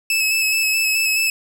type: tone with vibrato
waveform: sawtooth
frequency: 2600 Hz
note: E7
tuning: 24 cents flat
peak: -13 dBFS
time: 0.1-1.3 s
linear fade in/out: 2 ms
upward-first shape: square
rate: 4.7 Hz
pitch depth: 18 cents each way
effects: none